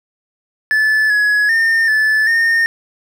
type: tone with pitch steps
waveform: triangle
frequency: 1738 / 1684 / 1816 / 1741 / 1830 Hz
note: A6 / G#6 / A#6 / A6 / A#6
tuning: -22 / +24 / -46 / -19 / -32 cents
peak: -9 dBFS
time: 0.71-2.66 s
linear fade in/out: 0 ms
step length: 390 ms
effects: none